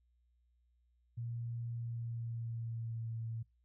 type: tone with pitch glide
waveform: sine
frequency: 117.6 to 113.73 Hz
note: A#2 to A#2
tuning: +16 to -42 cents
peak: -38 dBFS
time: 1.17-3.43 s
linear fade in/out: 10 ms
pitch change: -58 cents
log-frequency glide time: 1.73-3.17 s
effects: noise-tail reverb RT60 0.2 s tail -24 dB re dry + added 60 Hz sine -70 dBFS peak until 3.64 s